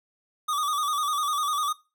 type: tone with vibrato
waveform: square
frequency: 1192 Hz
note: D6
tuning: 25 cents sharp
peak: -25 dBFS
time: 0.48-1.73 s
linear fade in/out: 10 ms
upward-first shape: square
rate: 10 Hz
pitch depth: 62 cents each way
effects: noise-tail reverb RT60 0.3 s tail -20 dB re dry